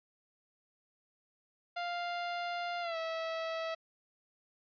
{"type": "tone with pitch glide", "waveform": "sawtooth", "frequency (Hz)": [698.5, 651.7], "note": ["F5", "E5"], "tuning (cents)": [0, -20], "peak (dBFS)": -31, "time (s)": [1.76, 3.75], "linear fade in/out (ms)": 10, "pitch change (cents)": -120, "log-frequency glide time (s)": [2.81, 2.97], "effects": ["resampled to 11025 Hz"]}